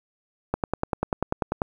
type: click train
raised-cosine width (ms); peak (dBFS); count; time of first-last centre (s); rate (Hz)
1; -9; 12; 0.54-1.618; 10.2
effects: 8-bit